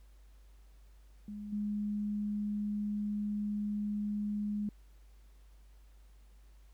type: tone with level steps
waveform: sine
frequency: 207.7 Hz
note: G#3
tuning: in tune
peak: -40 / -32 dBFS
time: 1.28-4.69 s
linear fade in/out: 2 ms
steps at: 1.52 s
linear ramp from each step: 10 ms
effects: added 50 Hz sine -55 dBFS peak until 6.73 s + pink hiss -71 dBFS RMS until 6.73 s